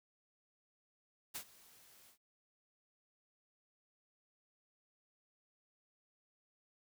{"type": "noise with ADSR envelope", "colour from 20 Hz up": "white", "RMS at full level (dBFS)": -42, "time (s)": [1.34, 2.18], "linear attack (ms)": 16, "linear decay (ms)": 81, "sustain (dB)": -21, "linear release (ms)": 90, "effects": []}